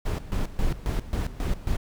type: noise with tremolo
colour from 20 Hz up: brown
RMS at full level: -25 dBFS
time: 0.05-1.77 s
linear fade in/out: 10 ms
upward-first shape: square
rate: 3.7 Hz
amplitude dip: 80%
effects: none